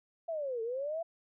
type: linear two-way sweep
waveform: sine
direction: down then up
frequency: 680 to 440 to 680 Hz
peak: -33 dBFS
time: 0.28-1.03 s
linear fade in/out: 10 ms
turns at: 0.62 s
effects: none